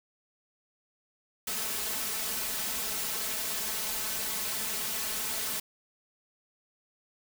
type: noise with comb filter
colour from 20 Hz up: white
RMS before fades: -33 dBFS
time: 1.47-5.6 s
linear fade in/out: 5 ms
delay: 4.6 ms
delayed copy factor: +0.9
effects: none